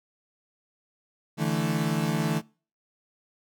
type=chord; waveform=35% pulse; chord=D suspended second; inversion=none; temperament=equal; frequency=146.83 / 164.81 / 220 Hz; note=D3 / E3 / A3; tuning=0 / 0 / 0 cents; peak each=-28 / -26 / -28 dBFS; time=1.37-2.42 s; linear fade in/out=50 ms; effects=noise-tail reverb RT60 0.4 s tail -25 dB re dry